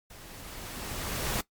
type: noise with level ramp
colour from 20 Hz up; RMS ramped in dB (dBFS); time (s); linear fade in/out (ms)
pink; -49 to -29; 0.1-1.41; 5
effects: noise-tail reverb RT60 0.1 s tail -18 dB re dry + MP3 96 kbps